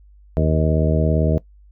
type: harmonic tone with a mistuned harmonic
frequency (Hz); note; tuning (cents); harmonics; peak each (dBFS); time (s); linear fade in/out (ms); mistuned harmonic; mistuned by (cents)
77.78; D#2; 0; 1 / 2 / 3 / 4 / 5 / 6 / 7 / 8; -19 / -19 / -25 / -27 / -28 / -25 / -30 / -25; 0.37-1.38; 0; 8; +20
effects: noise-tail reverb RT60 0.1 s tail -19 dB re dry + added 50 Hz sine -45 dBFS peak until 1.71 s